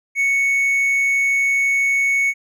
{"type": "tone", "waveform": "triangle", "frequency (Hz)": 2217, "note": "C#7", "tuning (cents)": 0, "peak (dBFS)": -13, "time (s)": [0.15, 2.34], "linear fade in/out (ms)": 50, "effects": []}